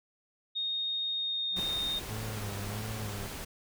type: tone with pitch glide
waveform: sine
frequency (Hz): 3707 to 3677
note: A#7 to A#7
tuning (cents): -10 to -24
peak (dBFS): -30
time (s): 0.55-2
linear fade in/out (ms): 20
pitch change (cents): -14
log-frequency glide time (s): 1.12-1.63
type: tone with exponential growth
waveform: 40% pulse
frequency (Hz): 185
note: F#3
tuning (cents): 0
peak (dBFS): -34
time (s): 1.5-1.6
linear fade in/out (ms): 5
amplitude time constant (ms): 21
type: noise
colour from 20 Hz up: pink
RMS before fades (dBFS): -41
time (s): 1.56-3.45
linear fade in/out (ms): 10
type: tone with vibrato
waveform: 35% pulse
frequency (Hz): 104.6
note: G#2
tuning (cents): +13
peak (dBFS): -35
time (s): 2.07-3.29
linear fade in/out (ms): 50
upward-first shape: sine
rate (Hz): 1.5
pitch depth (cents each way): 87
effects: none